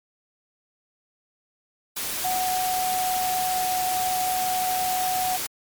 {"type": "tone in noise", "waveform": "sine", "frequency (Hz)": 740, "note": "F#5", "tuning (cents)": 0, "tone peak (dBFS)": -23, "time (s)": [2.24, 5.37], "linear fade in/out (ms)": 10, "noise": "white", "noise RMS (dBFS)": -29, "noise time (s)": [1.96, 5.47], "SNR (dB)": 3, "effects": ["MP3 96 kbps"]}